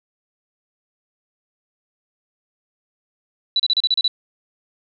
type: tone bursts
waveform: sine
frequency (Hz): 3951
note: B7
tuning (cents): 0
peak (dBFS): -14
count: 8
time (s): 3.56-4.079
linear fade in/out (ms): 2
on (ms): 36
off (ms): 33
effects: none